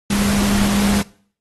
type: tone in noise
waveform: sine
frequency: 202.1 Hz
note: G#3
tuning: 47 cents flat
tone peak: -16 dBFS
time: 0.1-1.02 s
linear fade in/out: 5 ms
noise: pink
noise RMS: -22 dBFS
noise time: 0.1-1.02 s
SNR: +3 dB
effects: noise-tail reverb RT60 0.5 s tail -21 dB re dry + AAC 32 kbps